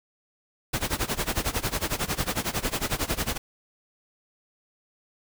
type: noise with tremolo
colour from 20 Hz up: pink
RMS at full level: -25 dBFS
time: 0.73-3.38 s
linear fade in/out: 10 ms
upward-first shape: sine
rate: 11 Hz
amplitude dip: 90%
effects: none